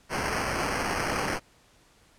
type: noise with sample-and-hold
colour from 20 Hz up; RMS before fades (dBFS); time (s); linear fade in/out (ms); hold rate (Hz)
violet; -29; 0.09-1.4; 50; 3675
effects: pink hiss -60 dBFS RMS until 2.18 s + low-pass 10000 Hz 12 dB/octave